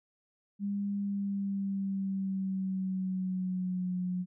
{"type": "tone with pitch glide", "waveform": "sine", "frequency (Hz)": [201.2, 181.33], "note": ["G3", "F#3"], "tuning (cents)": [45, -35], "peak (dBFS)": -30, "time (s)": [0.59, 4.26], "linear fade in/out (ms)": 50, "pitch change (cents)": -180, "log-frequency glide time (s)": [0.98, 3.97], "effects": []}